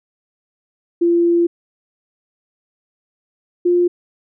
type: tone pair in turn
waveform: sine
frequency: 342.6 / 352 Hz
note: F4 / F4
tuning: -33 / +14 cents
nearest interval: unison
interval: 47 cents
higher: second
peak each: -11 dBFS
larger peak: neither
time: 1.01-1.47 / 3.65-3.88 s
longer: first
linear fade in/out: 10 ms
effects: none